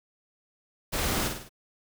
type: noise with echo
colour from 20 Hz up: pink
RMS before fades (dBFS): -29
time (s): 0.92-1.29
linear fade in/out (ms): 20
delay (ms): 51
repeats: 4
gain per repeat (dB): -5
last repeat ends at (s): 1.494
effects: none